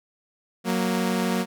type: tone pair together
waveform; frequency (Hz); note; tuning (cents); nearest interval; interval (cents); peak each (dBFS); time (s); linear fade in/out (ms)
sawtooth; 184.88 / 233.1; F#3 / A#3; -1 / 0; major third; 401; -21; 0.64-1.46; 50
effects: none